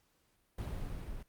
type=noise with level ramp; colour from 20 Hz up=brown; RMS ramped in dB=-37 to -44 dBFS; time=0.58-1.23 s; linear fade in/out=5 ms; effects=pink hiss -74 dBFS RMS until 1.28 s + Opus 48 kbps